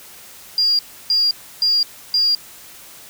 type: tone bursts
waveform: sine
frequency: 4801 Hz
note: D8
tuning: 37 cents sharp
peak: -13 dBFS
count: 4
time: 0.58-2.35 s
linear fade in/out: 2 ms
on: 210 ms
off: 310 ms
effects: white hiss -41 dBFS RMS until 3.09 s